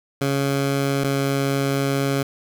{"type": "tone pair in turn", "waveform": "15% pulse", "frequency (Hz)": [138.7, 138.13], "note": ["C#3", "C#3"], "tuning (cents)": [1, -6], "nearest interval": "unison", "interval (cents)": 7, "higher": "first", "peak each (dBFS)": -13, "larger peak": "neither", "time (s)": [[0.21, 1.04], [1.04, 2.23]], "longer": "second", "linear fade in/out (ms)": 5, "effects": []}